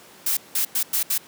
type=noise bursts at uneven times; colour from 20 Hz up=blue; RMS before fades=-22 dBFS; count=5; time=0.26-0.37 / 0.55-0.65 / 0.75-0.83 / 0.93-1.03 / 1.1-1.18 s; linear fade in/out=5 ms; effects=pink hiss -47 dBFS RMS until 1.27 s + high-pass 200 Hz 12 dB/octave